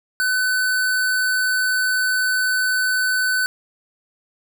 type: tone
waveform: square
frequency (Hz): 1508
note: F#6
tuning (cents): +32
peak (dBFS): -18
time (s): 0.2-3.46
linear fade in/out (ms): 0
effects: none